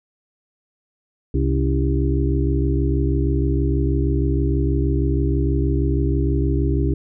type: harmonic tone with a mistuned harmonic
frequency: 66.3 Hz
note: C2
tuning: 23 cents sharp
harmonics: 1 / 2 / 4 / 5 / 6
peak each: -19 / -22 / -25 / -26 / -27 dBFS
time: 1.34-6.94 s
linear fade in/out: 5 ms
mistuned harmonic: 4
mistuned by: +95 cents
effects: none